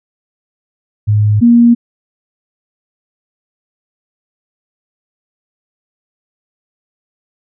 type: tone pair in turn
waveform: sine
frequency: 105.3 / 236.4 Hz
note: G#2 / A#3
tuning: +24 / +24 cents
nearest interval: octave + major second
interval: 1400 cents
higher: second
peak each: -7 / -3 dBFS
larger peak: second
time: 1.07-1.41 / 1.41-1.75 s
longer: neither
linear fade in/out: 20 ms
effects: none